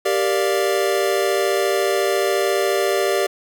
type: chord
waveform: square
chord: G minor seventh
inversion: none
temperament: equal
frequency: 392 / 466.2 / 587.3 / 698.5 Hz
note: G4 / Bb4 / D5 / F5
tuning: 0 / 0 / 0 / 0 cents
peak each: -21 / -25 / -23 / -27 dBFS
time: 0.05-3.27 s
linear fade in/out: 10 ms
effects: none